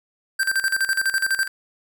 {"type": "tone with tremolo", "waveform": "square", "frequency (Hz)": 1568, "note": "G6", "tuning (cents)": 0, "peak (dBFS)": -18, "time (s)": [0.39, 1.48], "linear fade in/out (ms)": 10, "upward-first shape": "square", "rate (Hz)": 12, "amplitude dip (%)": 75, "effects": []}